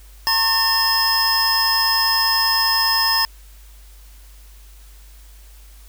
square tone cluster, 910 / 1083 / 1800 / 5130 Hz, A#5 / C#6 / A6 / E8, -42 / -41 / +39 / -48 cents, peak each -24 / -26 / -23 / -18 dBFS, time 0.27-3.25 s, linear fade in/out 0 ms, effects added 50 Hz sine -41 dBFS peak until 5.88 s + white hiss -51 dBFS RMS until 5.88 s

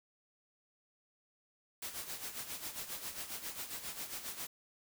white noise with tremolo, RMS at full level -41 dBFS, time 1.82-4.47 s, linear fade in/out 5 ms, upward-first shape sine, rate 7.4 Hz, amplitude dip 65%, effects none

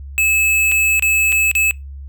square tone with dropouts, 2600 Hz, E7, 24 cents flat, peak -13 dBFS, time 0.18-1.71 s, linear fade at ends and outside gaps 0 ms, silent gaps 0.716-0.72 / 0.995-1.024 / 1.321-1.325 / 1.514-1.552 s, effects noise-tail reverb RT60 0.2 s tail -23 dB re dry + added 69 Hz sine -29 dBFS peak until 2.08 s

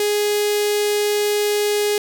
sawtooth tone with notch filter, 415.3 Hz, G#4, in tune, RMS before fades -19 dBFS, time 0-1.98 s, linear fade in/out 2 ms, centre 1100 Hz, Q 0.62, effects none

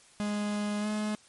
45% pulse tone with pitch glide, 207.7 to 212.1 Hz, G#3 to G#3, 0 to +37 cents, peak -29 dBFS, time 0.2-1.15 s, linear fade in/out 0 ms, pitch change +37 cents, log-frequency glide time 0.8-0.87 s, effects white hiss -58 dBFS RMS until 1.28 s + MP3 48 kbps

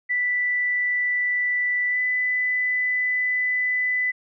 sine tone with pitch glide, 1975.5 to 1998.5 Hz, B6 to B6, 0 to +20 cents, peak -20 dBFS, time 0.09-4.12 s, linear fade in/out 20 ms, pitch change +20 cents, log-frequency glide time 1.89-1.99 s, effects none

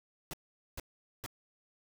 pink noise bursts, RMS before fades -41 dBFS, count 3, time 0.31-1.262 s, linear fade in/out 0 ms, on 24 ms, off 440 ms, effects none

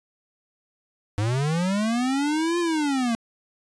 square linear two-way sweep, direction up then down, 99.2 to 350.6 to 223.6 Hz, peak -22 dBFS, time 1.18-3.15 s, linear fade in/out 0 ms, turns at 2.59 s, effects resampled to 22050 Hz

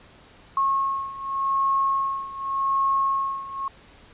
sine beating tone pair, 1088 / 1088.86 Hz, C#6 / C#6, -33 / -31 cents, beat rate 0.86 Hz, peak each -26 / -23 dBFS, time 0.57-3.68 s, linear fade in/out 2 ms, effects pink hiss -51 dBFS RMS until 4.13 s + resampled to 8000 Hz

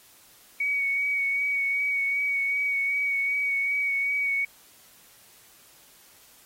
sine tone with vibrato, 2244 Hz, C#7, 21 cents sharp, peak -23 dBFS, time 0.6-4.45 s, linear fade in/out 5 ms, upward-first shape sine, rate 2.6 Hz, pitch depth 20 cents each way, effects white hiss -55 dBFS RMS until 6.45 s + AAC 48 kbps

